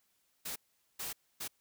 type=noise bursts at uneven times; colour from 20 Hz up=white; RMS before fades=-40 dBFS; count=3; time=0.45-0.56 / 0.99-1.13 / 1.4-1.48 s; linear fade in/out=10 ms; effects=white hiss -75 dBFS RMS until 1.6 s